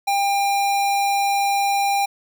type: tone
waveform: square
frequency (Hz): 799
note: G5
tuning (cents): +33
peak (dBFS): -18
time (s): 0.07-2.06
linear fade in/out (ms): 10
effects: none